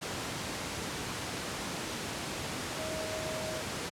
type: tone in noise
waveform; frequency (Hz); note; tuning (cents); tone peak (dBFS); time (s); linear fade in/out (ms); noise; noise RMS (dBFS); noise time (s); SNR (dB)
sine; 632; D#5; +27; -38; 2.77-3.61; 20; pink; -36; 0.01-3.9; -5
effects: high-pass 100 Hz 12 dB/octave + low-pass 9000 Hz 12 dB/octave